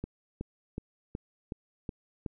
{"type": "click train", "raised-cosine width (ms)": 3, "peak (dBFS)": -22, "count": 7, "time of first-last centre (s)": [0.04, 2.262], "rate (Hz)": 2.7, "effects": []}